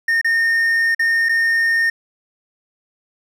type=tone with dropouts; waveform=triangle; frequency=1831 Hz; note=A#6; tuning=32 cents flat; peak=-12 dBFS; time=0.08-1.9 s; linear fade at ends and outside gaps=5 ms; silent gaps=0.214-0.245 / 0.948-0.993 / 1.288-1.292 s; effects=none